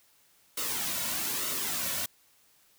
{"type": "noise with flanger", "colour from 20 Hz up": "white", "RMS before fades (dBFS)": -32, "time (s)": [0.57, 2.06], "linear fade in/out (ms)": 5, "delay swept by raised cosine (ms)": [1.2, 2.5], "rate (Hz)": 1.1, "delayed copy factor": -0.6, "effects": ["white hiss -64 dBFS RMS until 2.78 s"]}